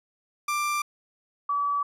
30% pulse / sine tone pair in turn, 1183 / 1146.7 Hz, D6 / D6, +12 / -42 cents, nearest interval minor second, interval 54 cents, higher first, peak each -22 / -23 dBFS, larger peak first, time 0.48-0.82 / 1.49-1.83 s, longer neither, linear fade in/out 5 ms, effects resampled to 32000 Hz

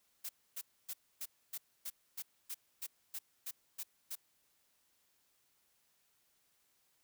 blue noise bursts, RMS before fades -42 dBFS, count 13, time 0.24-4.156 s, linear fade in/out 10 ms, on 52 ms, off 270 ms, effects white hiss -75 dBFS RMS until 7.03 s

